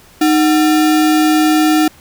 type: tone with sample-and-hold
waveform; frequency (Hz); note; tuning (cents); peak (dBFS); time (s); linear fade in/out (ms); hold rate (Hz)
sine; 309.5; D#4; -9; -8; 0.21-1.88; 5; 1050
effects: pink hiss -44 dBFS RMS until 2 s